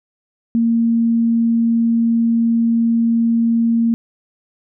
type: tone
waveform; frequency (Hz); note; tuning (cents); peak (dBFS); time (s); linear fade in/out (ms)
sine; 230.7; A#3; -18; -12; 0.55-3.94; 0
effects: none